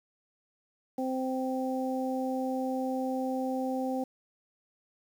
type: harmonic tone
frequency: 260 Hz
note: C4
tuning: 11 cents flat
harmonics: 1 / 2 / 3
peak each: -31 / -34 / -36 dBFS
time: 0.98-4.04 s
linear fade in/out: 5 ms
effects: 9-bit